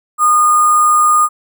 sine tone with sample-and-hold, 1219 Hz, D#6, 36 cents flat, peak -7 dBFS, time 0.18-1.29 s, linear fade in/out 50 ms, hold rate 8820 Hz, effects none

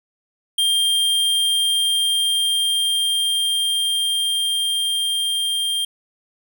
square tone with level ramp, 3194 Hz, G7, 32 cents sharp, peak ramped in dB -16 to -20 dBFS, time 0.58-5.85 s, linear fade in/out 5 ms, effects none

